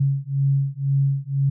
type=beating tone pair; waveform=sine; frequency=137.1 / 139.1 Hz; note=C#3 / C#3; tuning=-19 / +6 cents; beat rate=2 Hz; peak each=-21 dBFS; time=0-1.5 s; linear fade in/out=10 ms; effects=none